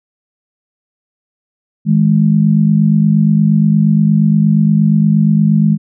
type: tone pair together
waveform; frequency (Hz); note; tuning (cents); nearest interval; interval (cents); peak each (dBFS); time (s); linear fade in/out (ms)
sine; 160.09 / 208.6; D#3 / G#3; +50 / +8; perfect fourth; 458; -10; 1.85-5.78; 50
effects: none